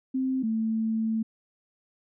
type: tone pair in turn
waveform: sine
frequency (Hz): 261.6 / 222.2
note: C4 / A3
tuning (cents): 0 / +17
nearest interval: minor third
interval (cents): 283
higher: first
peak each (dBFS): -24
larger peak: neither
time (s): 0.14-0.43 / 0.43-1.23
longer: second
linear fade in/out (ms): 10
effects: none